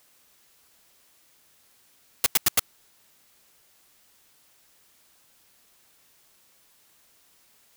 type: noise bursts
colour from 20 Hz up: white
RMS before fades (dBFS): -18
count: 4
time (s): 2.24-2.595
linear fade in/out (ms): 2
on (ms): 22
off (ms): 89
effects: white hiss -61 dBFS RMS until 7.76 s